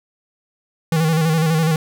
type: tone with vibrato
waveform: square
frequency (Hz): 160.3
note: E3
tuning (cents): -48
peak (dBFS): -15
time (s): 0.92-1.76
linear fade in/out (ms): 2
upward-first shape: square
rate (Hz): 12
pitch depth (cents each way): 48
effects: none